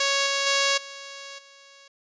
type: tone with level steps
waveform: 5% pulse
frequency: 554.4 Hz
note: C#5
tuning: in tune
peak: -9 / -11 / -8 / -26 / -37 dBFS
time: 0-1.88 s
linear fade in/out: 5 ms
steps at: 0.26 / 0.46 / 0.77 / 1.38 s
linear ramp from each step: 10 ms
effects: resampled to 16000 Hz